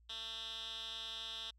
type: tone with band-pass filter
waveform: 10% pulse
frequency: 224.1 Hz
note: A3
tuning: 32 cents sharp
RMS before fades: -45 dBFS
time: 0.09-1.51 s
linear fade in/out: 10 ms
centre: 3600 Hz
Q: 5.5
effects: added 57 Hz sine -63 dBFS peak until 1.58 s